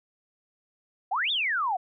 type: exponential two-way sweep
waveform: sine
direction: up then down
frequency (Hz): 698.5 to 3755 to 698.5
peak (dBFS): -24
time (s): 1.11-1.77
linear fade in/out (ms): 10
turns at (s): 1.31
effects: none